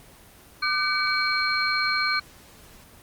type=tone cluster; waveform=sine; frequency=1196 / 1519 / 2280 / 4212 Hz; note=D6 / F#6 / C#7 / C8; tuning=+31 / +45 / +48 / +11 cents; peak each=-27 dBFS; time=0.62-2.2 s; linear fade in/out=10 ms; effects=pink hiss -50 dBFS RMS until 3.02 s + Opus 24 kbps